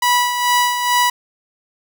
sawtooth tone with tremolo, 979 Hz, B5, 15 cents flat, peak -8 dBFS, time 0.02-1.1 s, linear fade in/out 5 ms, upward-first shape sine, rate 2.3 Hz, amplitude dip 55%, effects none

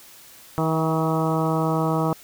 harmonic tone with a mistuned harmonic, 159.8 Hz, D#3, 47 cents sharp, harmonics 1 / 2 / 3 / 4 / 5 / 6 / 7 / 8, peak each -23 / -26 / -28 / -29 / -30 / -31 / -31 / -32 dBFS, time 0.58-2.13 s, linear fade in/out 0 ms, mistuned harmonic 4, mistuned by +20 cents, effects white hiss -47 dBFS RMS until 2.23 s

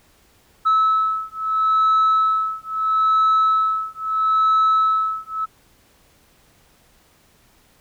sine beating tone pair, 1300 / 1300.76 Hz, E6 / E6, -24 / -23 cents, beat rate 0.76 Hz, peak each -17 / -17 dBFS, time 0.65-5.46 s, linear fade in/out 20 ms, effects tanh soft clip ceiling -11 dBFS + pink hiss -56 dBFS RMS until 7.8 s

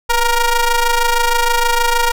sawtooth ring-modulated tone, 472.2 Hz, A#4, 22 cents sharp, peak -5 dBFS, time 0.09-2.12 s, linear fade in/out 10 ms, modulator 459 Hz, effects none

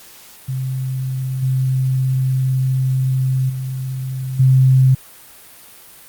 sine tone with level steps, 130.81 Hz, C3, in tune, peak -19 / -14 / -21 / -8 dBFS, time 0.48-4.95 s, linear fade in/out 10 ms, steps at 1.42 / 3.49 / 4.39 s, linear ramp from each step 10 ms, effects white hiss -42 dBFS RMS until 6.08 s + Opus 48 kbps

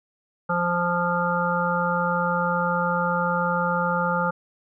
harmonic tone, 174.61 Hz, F3, in tune, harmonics 1 / 3 / 5 / 7 / 8, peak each -27 / -27 / -27 / -27 / -27 dBFS, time 0.49-4.31 s, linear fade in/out 10 ms, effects none

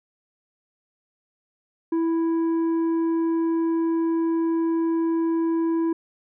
sine tone with tanh clipping, 329.6 Hz, E4, in tune, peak -21 dBFS, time 1.92-5.93 s, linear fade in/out 5 ms, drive 6 dB, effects none

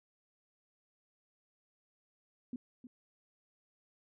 sine tone with echo, 247.2 Hz, B3, 2 cents sharp, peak -37 dBFS, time 2.53-2.56 s, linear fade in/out 2 ms, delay 310 ms, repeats 1, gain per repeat -11 dB, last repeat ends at 2.87 s, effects none

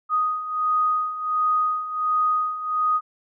sine beating tone pair, 1244.5 / 1245.9 Hz, D#6 / D#6, 0 / +2 cents, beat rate 1.4 Hz, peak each -26 / -21 dBFS, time 0.09-3.01 s, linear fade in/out 50 ms, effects none

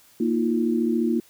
sine chord, Bb suspended fourth, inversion none, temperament equal with one note detuned, 233.1 / 315.1 / 349.2 Hz, Bb3 / Eb4 / F4, 0 / +22 / 0 cents, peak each -22 / -26 / -25 dBFS, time 0.2-1.2 s, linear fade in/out 5 ms, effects white hiss -55 dBFS RMS until 1.29 s

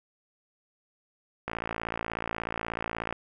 click train, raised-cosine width 0.5 ms, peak -16 dBFS, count 94, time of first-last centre 1.48-3.126 s, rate 56.5 Hz, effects none

